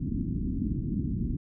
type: low-pass noise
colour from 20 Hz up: white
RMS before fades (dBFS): -30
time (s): 0-1.37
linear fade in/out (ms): 10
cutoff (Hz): 290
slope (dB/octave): 48
effects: none